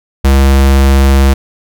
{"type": "tone", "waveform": "square", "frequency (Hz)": 67.9, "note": "C#2", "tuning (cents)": -35, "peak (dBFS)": -5, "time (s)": [0.24, 1.34], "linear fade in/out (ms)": 10, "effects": []}